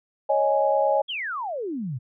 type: chord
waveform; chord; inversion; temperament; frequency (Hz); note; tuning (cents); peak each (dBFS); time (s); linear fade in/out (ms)
sine; C# suspended second; none; just; 554.4 / 623.7 / 831.5; C#5 / D#5 / G#5; 0 / +4 / +2; -22 / -23 / -23; 0.29-1.02; 10
type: exponential sweep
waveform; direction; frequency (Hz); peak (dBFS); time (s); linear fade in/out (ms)
sine; down; 3411 to 113.9; -27; 1.08-1.99; 20
effects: none